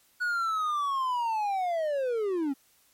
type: linear sweep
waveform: triangle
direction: down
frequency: 1474 to 262 Hz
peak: -24 dBFS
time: 0.2-2.54 s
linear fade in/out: 20 ms
effects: white hiss -64 dBFS RMS until 2.93 s + MP3 64 kbps